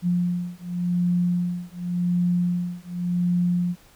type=beating tone pair; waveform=sine; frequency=176.1 / 176.99 Hz; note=F3 / F3; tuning=+15 / +23 cents; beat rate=0.89 Hz; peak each=-24 dBFS; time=0.02-3.76 s; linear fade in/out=50 ms; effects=pink hiss -54 dBFS RMS until 3.95 s

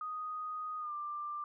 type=tone with pitch glide; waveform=sine; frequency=1244.5 to 1185.6 Hz; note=D#6 to D6; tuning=0 to +16 cents; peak=-37 dBFS; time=0.01-1.44 s; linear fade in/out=2 ms; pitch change=-84 cents; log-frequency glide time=0.79-0.93 s; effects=none

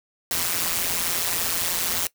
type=noise with amplitude modulation; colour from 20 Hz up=white; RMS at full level=-21 dBFS; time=0.31-2.07 s; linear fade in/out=2 ms; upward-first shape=sine; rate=172 Hz; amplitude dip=90%; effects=noise-tail reverb RT60 0.1 s tail -20 dB re dry

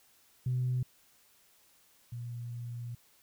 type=tone pair in turn; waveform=sine; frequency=126.1 / 119.5 Hz; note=B2 / A#2; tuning=+36 / +43 cents; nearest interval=minor second; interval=93 cents; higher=first; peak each=-27 / -37 dBFS; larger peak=first; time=0.46-0.83 / 2.12-2.95 s; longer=second; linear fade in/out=5 ms; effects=tanh soft clip ceiling -24 dBFS + white hiss -65 dBFS RMS until 3.22 s

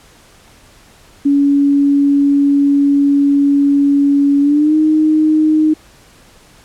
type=tone with pitch glide; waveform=sine; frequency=282.5 to 309.9 Hz; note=C#4 to D#4; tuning=+33 to -7 cents; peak=-8 dBFS; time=1.25-5.74 s; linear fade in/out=10 ms; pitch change=+160 cents; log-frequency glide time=4.41-4.75 s; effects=pink hiss -45 dBFS RMS until 6.64 s + low-pass 11000 Hz 12 dB/octave

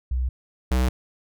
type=tone pair in turn; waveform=sine / square; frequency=63 / 63.34 Hz; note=B1 / B1; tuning=+35 / +44 cents; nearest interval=unison; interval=9 cents; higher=second; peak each=-21 / -19 dBFS; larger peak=second; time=0.11-0.29 / 0.71-0.89 s; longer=neither; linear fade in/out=5 ms; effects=none

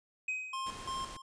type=tone with exponential decay; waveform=triangle; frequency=2520 Hz; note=D#7; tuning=21 cents sharp; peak=-29 dBFS; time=0.28-0.97 s; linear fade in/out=5 ms; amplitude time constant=150 ms
type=tone with tremolo; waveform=square; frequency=1060 Hz; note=C6; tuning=22 cents sharp; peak=-36 dBFS; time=0.53-1.22 s; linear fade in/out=5 ms; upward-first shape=square; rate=2.9 Hz; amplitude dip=75%
type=noise; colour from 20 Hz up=pink; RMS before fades=-47 dBFS; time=0.66-1.17 s; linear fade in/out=5 ms
effects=resampled to 22050 Hz

